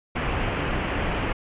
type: low-pass noise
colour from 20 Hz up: pink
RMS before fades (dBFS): -26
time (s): 0.15-1.33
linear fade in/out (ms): 10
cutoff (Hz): 3000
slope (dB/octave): 48
effects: resampled to 8000 Hz